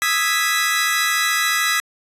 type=chord; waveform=sawtooth; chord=E major seventh; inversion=third; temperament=equal; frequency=1244.5 / 1318.5 / 1661.2 / 1975.5 Hz; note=D#6 / E6 / G#6 / B6; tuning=0 / 0 / 0 / 0 cents; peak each=-21 / -22 / -20 / -16 dBFS; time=0.02-1.8 s; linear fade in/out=0 ms; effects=resampled to 32000 Hz

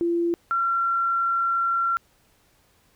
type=tone pair in turn; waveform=sine; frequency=341.4 / 1365.6 Hz; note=F4 / F6; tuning=-39 / -39 cents; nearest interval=2 octaves; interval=2400 cents; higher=second; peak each=-20 dBFS; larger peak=neither; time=0.01-0.34 / 0.51-1.97 s; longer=second; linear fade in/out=0 ms; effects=pink hiss -62 dBFS RMS until 2.95 s

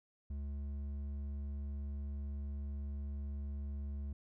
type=tone with hard clipping; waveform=sine; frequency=71 Hz; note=C#2; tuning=42 cents sharp; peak=-40 dBFS; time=0.3-4.13 s; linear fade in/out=5 ms; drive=6 dB; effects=none

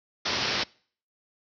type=low-pass noise; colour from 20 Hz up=white; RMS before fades=-28 dBFS; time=0.25-0.64 s; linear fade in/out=10 ms; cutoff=5600 Hz; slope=96 dB/octave; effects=noise-tail reverb RT60 0.5 s tail -25 dB re dry + high-pass 80 Hz 12 dB/octave

